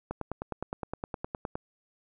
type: click train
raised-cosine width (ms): 1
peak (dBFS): -19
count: 15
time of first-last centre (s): 0.11-1.555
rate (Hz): 9.69
effects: none

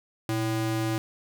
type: ring-modulated tone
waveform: square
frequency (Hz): 223.1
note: A3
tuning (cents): +24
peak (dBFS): -23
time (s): 0.29-0.98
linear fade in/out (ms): 0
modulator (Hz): 105
effects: none

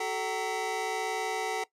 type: tone cluster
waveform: square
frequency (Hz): 376.4 / 437.3 / 761 / 924 / 2000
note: F#4 / A4 / F#5 / A#5 / B6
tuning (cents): +30 / -11 / +48 / -16 / +21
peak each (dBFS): -40 / -35 / -35 / -39 / -40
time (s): 0-1.64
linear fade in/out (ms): 5
effects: noise-tail reverb RT60 0.1 s tail -18 dB re dry + low-pass 10000 Hz 12 dB/octave

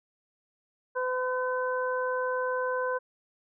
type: harmonic tone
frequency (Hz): 507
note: B4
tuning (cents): +45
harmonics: 1 / 2 / 3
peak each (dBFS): -29 / -32 / -34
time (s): 0.95-2.99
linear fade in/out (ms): 20
effects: none

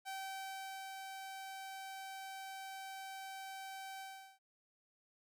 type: tone with ADSR envelope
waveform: sawtooth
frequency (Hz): 772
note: G5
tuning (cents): -27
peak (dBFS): -38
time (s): 0.05-4.39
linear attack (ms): 32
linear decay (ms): 820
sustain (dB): -4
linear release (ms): 380
effects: none

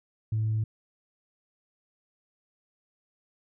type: tone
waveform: sine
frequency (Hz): 109.3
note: A2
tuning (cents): -11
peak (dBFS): -23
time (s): 0.32-0.64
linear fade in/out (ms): 5
effects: tanh soft clip ceiling -21 dBFS

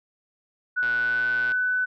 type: tone with pitch glide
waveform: sine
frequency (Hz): 1480 to 1499.8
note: F#6 to F#6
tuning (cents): 0 to +23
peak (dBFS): -21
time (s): 0.76-1.86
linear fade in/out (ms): 20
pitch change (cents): +23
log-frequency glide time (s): 0.92-1.25
type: click train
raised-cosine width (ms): 0.3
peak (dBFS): -22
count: 83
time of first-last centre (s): 0.83-1.519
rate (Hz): 119
effects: none

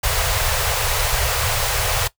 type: band-stop noise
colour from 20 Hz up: pink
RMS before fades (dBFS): -20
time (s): 0.03-2.08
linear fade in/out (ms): 10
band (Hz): 130 to 450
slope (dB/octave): 48
effects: noise-tail reverb RT60 0.1 s tail -18 dB re dry

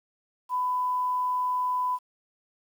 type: tone with quantisation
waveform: sine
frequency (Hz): 1000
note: B5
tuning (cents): +21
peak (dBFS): -24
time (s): 0.49-1.99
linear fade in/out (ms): 50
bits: 9
effects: none

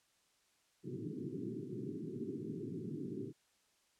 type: band-pass noise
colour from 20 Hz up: white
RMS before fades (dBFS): -43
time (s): 0.83-3.33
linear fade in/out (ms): 50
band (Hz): 110 to 410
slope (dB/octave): 96
effects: white hiss -74 dBFS RMS until 3.99 s + low-pass 9000 Hz 12 dB/octave

